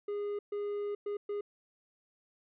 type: tone bursts at uneven times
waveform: triangle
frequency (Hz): 410.4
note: G#4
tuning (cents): -21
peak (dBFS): -31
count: 4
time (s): 0.08-0.39 / 0.52-0.95 / 1.06-1.17 / 1.29-1.41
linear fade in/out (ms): 5
effects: resampled to 8000 Hz